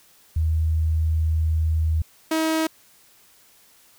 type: tone pair in turn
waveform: sine / sawtooth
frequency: 79.6 / 319.1 Hz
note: D#2 / D#4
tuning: +40 / +44 cents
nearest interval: 2 octaves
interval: 2404 cents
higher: second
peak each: -18 / -16 dBFS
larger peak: second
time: 0.36-2.02 / 2.31-2.67 s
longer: first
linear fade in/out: 5 ms
effects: white hiss -55 dBFS RMS until 3.98 s